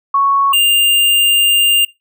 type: tone pair in turn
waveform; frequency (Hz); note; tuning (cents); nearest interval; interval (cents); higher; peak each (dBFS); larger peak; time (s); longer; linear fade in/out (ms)
sine / square; 1108.7 / 2801; C#6 / F7; 0 / +4; octave + major third; 1604; second; -9; neither; 0.14-0.53 / 0.53-1.85; second; 5
effects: noise-tail reverb RT60 0.2 s tail -20 dB re dry